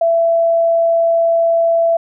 sine tone, 668 Hz, E5, 23 cents sharp, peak -10 dBFS, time 0.01-1.97 s, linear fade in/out 5 ms, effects none

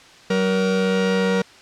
45% pulse tone pair together, 189.09 / 472.5 Hz, F#3 / A#4, +38 / +23 cents, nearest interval octave + major third, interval 1585 cents, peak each -20 dBFS, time 0.3-1.42 s, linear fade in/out 5 ms, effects white hiss -46 dBFS RMS until 1.61 s + low-pass 5000 Hz 12 dB/octave

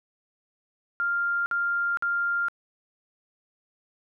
sine tone bursts, 1396.9 Hz, F6, in tune, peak -23 dBFS, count 3, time 1-2.484 s, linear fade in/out 0 ms, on 460 ms, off 52 ms, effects none

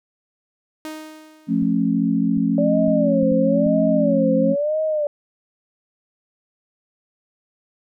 sawtooth tone with exponential decay, 311.1 Hz, D#4, in tune, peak -24 dBFS, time 0.85-1.96 s, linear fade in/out 0 ms, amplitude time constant 240 ms
sine chord, F augmented, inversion none, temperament just, 174.61 / 218.3 / 272.8 Hz, F3 / A3 / C#4, 0 / -13 / -28 cents, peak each -22 / -20 / -20 dBFS, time 1.47-4.56 s, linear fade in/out 50 ms
clicks, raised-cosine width 5 ms, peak -26 dBFS, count 6, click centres 1.625 / 2.374 / 2.88 / 3.23 / 3.319 / 3.665 s
sine tone with vibrato, 573 Hz, D5, 43 cents flat, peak -18 dBFS, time 2.58-5.07 s, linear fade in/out 2 ms, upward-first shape sine, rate 1 Hz, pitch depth 160 cents each way
effects none

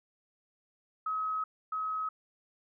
sine tone pair in turn, 1276 / 1276 Hz, D#6 / D#6, +43 / +43 cents, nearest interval unison, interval 0 cents, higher neither, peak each -30 / -31 dBFS, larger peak first, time 1.06-1.44 / 1.72-2.09 s, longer first, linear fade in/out 5 ms, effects none

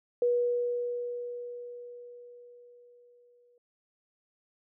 sine tone with exponential decay, 484.5 Hz, B4, 33 cents flat, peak -22 dBFS, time 0.22-3.58 s, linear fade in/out 2 ms, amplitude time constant 730 ms, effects none

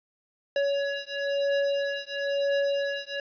square beating tone pair, 561 / 562 Hz, C#5 / C#5, +21 / +24 cents, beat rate 1 Hz, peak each -29 dBFS, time 0.56-3.2 s, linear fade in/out 2 ms, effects resampled to 11025 Hz + 10-bit

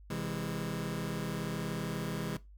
sawtooth chord, C augmented, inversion none, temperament just, 130.81 / 163.52 / 204.4 Hz, C3 / E3 / G#3, 0 / -14 / -27 cents, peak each -36 / -34 / -35 dBFS, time 0.1-2.37 s, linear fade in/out 5 ms, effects noise-tail reverb RT60 0.2 s tail -17 dB re dry + added 50 Hz sine -51 dBFS peak until 2.57 s

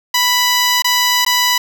10% pulse tone with dropouts, 987.8 Hz, B5, in tune, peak -3 dBFS, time 0.14-1.58 s, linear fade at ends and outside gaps 5 ms, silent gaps 0.822-0.844 / 1.25-1.263 s, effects none

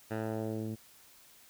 10% pulse tone with low-pass filter sweep, 110 Hz, A2, in tune, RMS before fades -36 dBFS, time 0.1-0.76 s, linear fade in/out 20 ms, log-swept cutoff 1900 to 230 Hz, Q 0.99, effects white hiss -59 dBFS RMS until 1.49 s

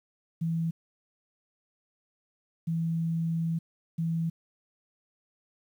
sine tone bursts at uneven times, 164.81 Hz, E3, in tune, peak -26 dBFS, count 3, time 0.41-0.71 / 2.67-3.59 / 3.98-4.3 s, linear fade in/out 10 ms, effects 10-bit

